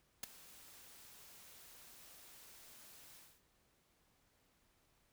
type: noise with ADSR envelope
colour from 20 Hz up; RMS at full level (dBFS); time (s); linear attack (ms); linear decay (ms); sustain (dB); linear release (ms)
white; -38; 0.23-3.42; 6; 8; -21; 260
effects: pink hiss -75 dBFS RMS until 5.12 s